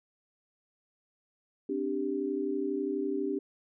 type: chord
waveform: sine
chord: C suspended second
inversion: none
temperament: equal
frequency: 261.6 / 293.7 / 392 Hz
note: C4 / D4 / G4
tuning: 0 / 0 / 0 cents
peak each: -36 / -33 / -32 dBFS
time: 1.69-3.39 s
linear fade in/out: 5 ms
effects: none